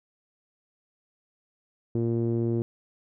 sawtooth tone with low-pass filter, 116.2 Hz, A#2, 5 cents flat, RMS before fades -26 dBFS, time 1.95-2.62 s, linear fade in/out 0 ms, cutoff 360 Hz, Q 3, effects none

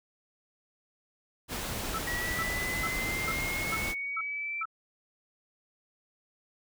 pink noise, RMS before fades -35 dBFS, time 1.48-3.95 s, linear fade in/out 50 ms
sine tone bursts, 1318.5 Hz, E6, in tune, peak -31 dBFS, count 7, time 1.94-4.655 s, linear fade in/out 5 ms, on 45 ms, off 400 ms
sine exponential sweep, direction up, 1918 to 2349 Hz, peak -32 dBFS, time 2.07-4.63 s, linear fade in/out 5 ms
effects none

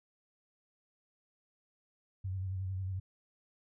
sine tone with vibrato, 94.4 Hz, F#2, 35 cents sharp, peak -34 dBFS, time 2.24-3 s, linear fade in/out 10 ms, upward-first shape sine, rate 11 Hz, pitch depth 45 cents each way, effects none

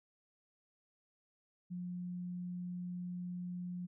sine tone, 178.3 Hz, F3, 36 cents sharp, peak -39 dBFS, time 1.7-3.87 s, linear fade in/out 20 ms, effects none

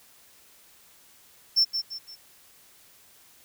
triangle tone with echo, 5380 Hz, E8, 34 cents sharp, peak -16 dBFS, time 1.56-1.65 s, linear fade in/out 20 ms, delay 170 ms, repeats 3, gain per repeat -8 dB, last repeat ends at 2.16 s, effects white hiss -56 dBFS RMS until 3.44 s

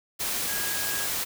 sine tone in noise, 1644 Hz, G#6, 18 cents flat, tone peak -35 dBFS, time 0.48-1.07 s, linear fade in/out 20 ms, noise white, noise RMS -29 dBFS, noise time 0.19-1.25 s, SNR -9 dB, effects none

